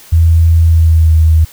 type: tone with pitch glide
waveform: sine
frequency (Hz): 82.41 to 79.74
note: E2 to D#2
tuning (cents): 0 to +43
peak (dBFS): -4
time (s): 0.12-1.45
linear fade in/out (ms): 10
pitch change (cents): -57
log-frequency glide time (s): 0.67-1.15
effects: white hiss -38 dBFS RMS until 1.52 s